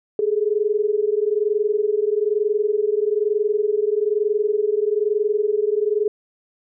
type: tone pair together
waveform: sine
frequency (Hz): 409.8 / 430.9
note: G#4 / A4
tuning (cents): -23 / -36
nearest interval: minor second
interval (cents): 87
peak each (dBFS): -20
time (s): 0.19-6.08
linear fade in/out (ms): 2
effects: none